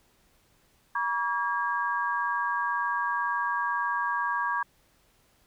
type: tone cluster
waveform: sine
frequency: 957 / 1139 / 1629 Hz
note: A#5 / C#6 / G#6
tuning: +45 / +47 / -34 cents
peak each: -30 dBFS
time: 0.95-4.63 s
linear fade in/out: 5 ms
effects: pink hiss -65 dBFS RMS until 5.46 s